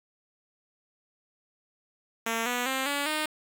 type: tone with pitch steps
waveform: 5% pulse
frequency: 227.6 / 245.3 / 264.5 / 285.1 / 307.3 Hz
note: A#3 / B3 / C4 / C#4 / D#4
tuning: -41 / -12 / +19 / +49 / -21 cents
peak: -16 dBFS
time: 2.26-3.26 s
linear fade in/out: 5 ms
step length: 200 ms
effects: 8-bit